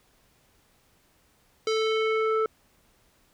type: tone with low-pass filter sweep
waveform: square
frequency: 440 Hz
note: A4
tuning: in tune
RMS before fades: -25 dBFS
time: 1.67-2.46 s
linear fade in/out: 2 ms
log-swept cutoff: 5200 to 1200 Hz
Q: 2
effects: pink hiss -64 dBFS RMS until 3.33 s